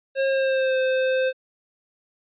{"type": "tone with pitch glide", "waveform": "square", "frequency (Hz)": [539, 520.3], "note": ["C#5", "C5"], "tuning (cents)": [-49, -10], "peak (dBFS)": -20, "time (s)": [0.15, 1.33], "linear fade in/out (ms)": 50, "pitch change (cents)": -61, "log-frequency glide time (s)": [0.28, 0.79], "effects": ["resampled to 8000 Hz"]}